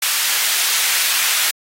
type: high-pass noise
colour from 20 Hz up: pink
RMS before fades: -18 dBFS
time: 0.02-1.51 s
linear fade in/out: 5 ms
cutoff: 1900 Hz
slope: 12 dB/octave
effects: AAC 48 kbps